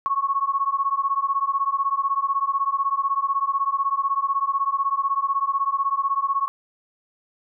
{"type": "beating tone pair", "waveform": "sine", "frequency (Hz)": [1095, 1111], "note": ["C#6", "C#6"], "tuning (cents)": [-22, 4], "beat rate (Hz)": 16, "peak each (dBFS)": -23, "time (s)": [0.06, 6.48], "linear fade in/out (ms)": 0, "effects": []}